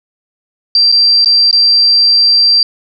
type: tone with dropouts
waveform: sine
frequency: 4709 Hz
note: D8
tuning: 4 cents sharp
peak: -5 dBFS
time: 0.75-2.63 s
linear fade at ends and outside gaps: 2 ms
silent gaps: 0.918-0.923 / 1.247-1.258 / 1.512-1.528 s
effects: none